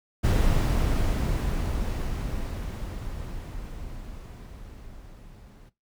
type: noise with level ramp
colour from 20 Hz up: brown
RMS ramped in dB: -20 to -48 dBFS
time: 0.23-5.7 s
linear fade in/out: 20 ms
effects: noise-tail reverb RT60 0.2 s tail -17 dB re dry